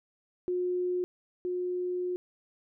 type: tone pair in turn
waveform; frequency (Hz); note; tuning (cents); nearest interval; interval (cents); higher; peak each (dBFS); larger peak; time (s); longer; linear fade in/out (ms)
sine; 360 / 360; F#4 / F#4; -47 / -47; unison; 0; neither; -27 / -29; first; 0.48-1.04 / 1.45-2.16; second; 0
effects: none